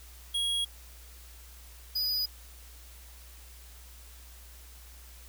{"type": "tone pair in turn", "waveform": "square", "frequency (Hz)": [3300, 4944], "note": ["G#7", "D#8"], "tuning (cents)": [-12, -12], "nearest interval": "perfect fifth", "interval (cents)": 700, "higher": "second", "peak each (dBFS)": -28, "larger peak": "neither", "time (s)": [[0.34, 0.65], [1.95, 2.26]], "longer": "neither", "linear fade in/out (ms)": 10, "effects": ["added 60 Hz sine -49 dBFS peak until 5.28 s", "white hiss -54 dBFS RMS until 5.28 s"]}